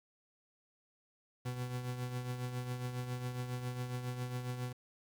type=tone with tremolo; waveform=40% pulse; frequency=124.6 Hz; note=B2; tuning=16 cents sharp; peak=-34 dBFS; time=1.45-4.73 s; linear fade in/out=10 ms; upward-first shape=triangle; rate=7.3 Hz; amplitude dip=60%; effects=10-bit